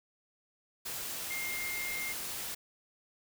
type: tone in noise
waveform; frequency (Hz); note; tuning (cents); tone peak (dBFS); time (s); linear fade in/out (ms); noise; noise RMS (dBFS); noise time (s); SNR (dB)
sine; 2118; C7; +21; -36; 1.3-2.13; 10; white; -39; 0.85-2.55; 0
effects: none